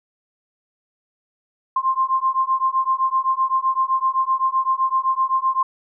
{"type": "beating tone pair", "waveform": "sine", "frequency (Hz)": [1050, 1057.8], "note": ["C6", "C6"], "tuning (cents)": [6, 19], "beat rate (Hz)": 7.8, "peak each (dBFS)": -20, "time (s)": [1.76, 5.63], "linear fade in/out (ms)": 5, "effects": []}